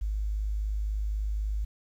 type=tone; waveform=sine; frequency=51.91 Hz; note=G#1; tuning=in tune; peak=-27 dBFS; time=0.01-1.65 s; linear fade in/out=10 ms; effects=10-bit